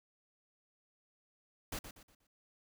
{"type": "noise with echo", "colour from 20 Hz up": "pink", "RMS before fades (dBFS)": -40, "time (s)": [1.72, 1.79], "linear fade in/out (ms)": 5, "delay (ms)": 120, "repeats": 4, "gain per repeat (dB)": -9, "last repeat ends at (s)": 2.27, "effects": []}